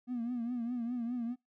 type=tone with vibrato; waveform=triangle; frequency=239.6 Hz; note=A#3; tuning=48 cents sharp; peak=-30 dBFS; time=0.07-1.36 s; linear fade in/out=50 ms; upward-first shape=triangle; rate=4.9 Hz; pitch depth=95 cents each way; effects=noise-tail reverb RT60 0.2 s tail -24 dB re dry + tanh soft clip ceiling -29 dBFS